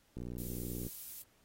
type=click train; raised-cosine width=3 ms; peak=-30 dBFS; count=43; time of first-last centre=0.17-0.867 s; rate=60.3 Hz
type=noise; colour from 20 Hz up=violet; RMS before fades=-45 dBFS; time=0.38-1.22 s; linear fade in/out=0 ms
effects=pink hiss -70 dBFS RMS until 1.44 s + AAC 48 kbps